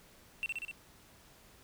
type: tone with echo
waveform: triangle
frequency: 2701 Hz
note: E7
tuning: 42 cents sharp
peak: -30 dBFS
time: 0.43-0.46 s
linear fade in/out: 0 ms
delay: 63 ms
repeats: 4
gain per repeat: -2 dB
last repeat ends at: 0.712 s
effects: pink hiss -60 dBFS RMS until 1.63 s